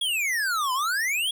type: exponential two-way sweep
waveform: square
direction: down then up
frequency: 3386 to 990 to 3386 Hz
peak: -24 dBFS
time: 0.01-1.31 s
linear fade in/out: 5 ms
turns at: 0.73 s
effects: none